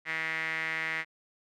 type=tone with band-pass filter; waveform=sawtooth; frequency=160.4 Hz; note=E3; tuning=47 cents flat; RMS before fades=-33 dBFS; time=0.05-1.05 s; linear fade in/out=50 ms; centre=2000 Hz; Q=6.5; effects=none